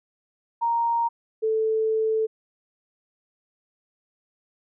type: tone pair in turn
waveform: sine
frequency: 932.3 / 440 Hz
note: A#5 / A4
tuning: 0 / 0 cents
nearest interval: octave + minor second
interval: 1300 cents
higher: first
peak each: -20 dBFS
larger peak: neither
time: 0.61-1.09 / 1.42-2.27 s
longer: second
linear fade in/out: 20 ms
effects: none